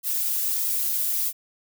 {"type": "noise with flanger", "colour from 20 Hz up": "violet", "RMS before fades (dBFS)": -25, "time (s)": [0.03, 1.33], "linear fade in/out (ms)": 50, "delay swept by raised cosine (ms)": [1.5, 6.2], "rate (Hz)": 1.6, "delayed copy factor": 1, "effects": []}